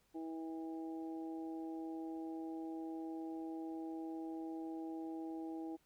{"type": "harmonic tone", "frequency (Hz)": 161.9, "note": "E3", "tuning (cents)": -31, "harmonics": [2, 3, 4, 5], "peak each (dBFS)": [-42, -55, -57, -53], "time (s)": [0.14, 5.77], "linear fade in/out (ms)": 20, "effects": ["pink hiss -75 dBFS RMS until 5.85 s"]}